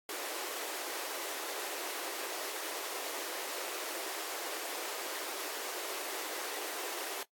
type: high-pass noise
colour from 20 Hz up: pink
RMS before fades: -40 dBFS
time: 0.09-7.23 s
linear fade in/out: 2 ms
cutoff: 330 Hz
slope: 48 dB/octave
effects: noise-tail reverb RT60 0.1 s tail -18 dB re dry + AAC 64 kbps